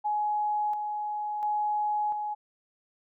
sine tone with tremolo, 840 Hz, G#5, 19 cents sharp, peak -25 dBFS, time 0.04-2.35 s, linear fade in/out 20 ms, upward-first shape square, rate 0.72 Hz, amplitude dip 40%, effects none

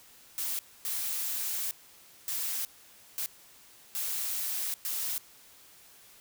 blue noise bursts at uneven times, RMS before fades -33 dBFS, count 6, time 0.38-0.59 / 0.85-1.71 / 2.28-2.65 / 3.18-3.26 / 3.95-4.74 / 4.85-5.18 s, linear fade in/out 0 ms, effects white hiss -56 dBFS RMS until 6.2 s

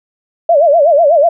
sine tone with vibrato, 622.3 Hz, D#5, in tune, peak -5 dBFS, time 0.49-1.29 s, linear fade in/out 5 ms, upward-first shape sine, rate 8.1 Hz, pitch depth 190 cents each way, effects none

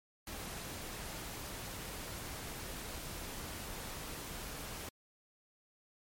pink noise, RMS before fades -44 dBFS, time 0.27-4.89 s, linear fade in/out 2 ms, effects MP3 64 kbps

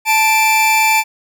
45% pulse tone pair together, 877.3 / 2349 Hz, A5 / D7, -5 / 0 cents, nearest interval octave + perfect fourth, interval 1705 cents, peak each -13 dBFS, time 0.05-1.04 s, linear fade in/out 50 ms, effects none

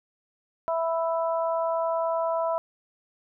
harmonic tone, 329.6 Hz, E4, in tune, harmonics 2 / 3 / 4, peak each -25 / -29 / -35 dBFS, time 0.68-2.58 s, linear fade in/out 0 ms, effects none

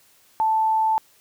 sine tone, 880 Hz, A5, in tune, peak -17 dBFS, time 0.4-0.98 s, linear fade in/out 0 ms, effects white hiss -57 dBFS RMS until 1.2 s

